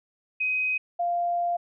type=tone pair in turn; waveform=sine; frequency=2517 / 696 Hz; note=D#7 / F5; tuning=+19 / -6 cents; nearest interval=octave + minor seventh; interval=2225 cents; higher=first; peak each=-23 dBFS; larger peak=neither; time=0.4-0.78 / 0.99-1.57 s; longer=second; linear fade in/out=10 ms; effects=none